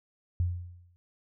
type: tone with exponential decay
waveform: sine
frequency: 88.1 Hz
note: F2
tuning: 16 cents sharp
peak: -22 dBFS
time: 0.4-0.96 s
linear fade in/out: 0 ms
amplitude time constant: 120 ms
effects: none